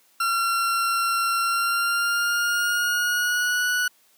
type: tone with pitch glide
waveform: 40% pulse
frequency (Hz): 1367 to 1473.6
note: F6 to F#6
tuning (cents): -37 to -7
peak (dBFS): -20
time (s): 0.2-3.88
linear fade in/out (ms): 5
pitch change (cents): +130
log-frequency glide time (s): 1.41-3.67
effects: white hiss -60 dBFS RMS until 4.17 s + high-pass 200 Hz 12 dB/octave